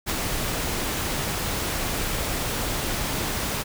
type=noise with ADSR envelope; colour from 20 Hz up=pink; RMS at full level=-24 dBFS; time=0.06-3.64 s; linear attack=37 ms; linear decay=35 ms; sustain=-3 dB; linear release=28 ms; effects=none